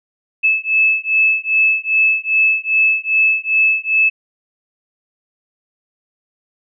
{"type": "beating tone pair", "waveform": "sine", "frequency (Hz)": [2608, 2610.5], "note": ["E7", "E7"], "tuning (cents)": [-19, -17], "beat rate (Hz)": 2.5, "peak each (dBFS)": -15, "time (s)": [0.43, 4.1], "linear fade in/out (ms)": 20, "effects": []}